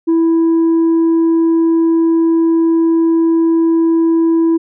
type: tone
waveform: sine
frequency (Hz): 329.6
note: E4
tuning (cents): 0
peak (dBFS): -6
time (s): 0.07-4.58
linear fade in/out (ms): 20
effects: tanh soft clip ceiling -8 dBFS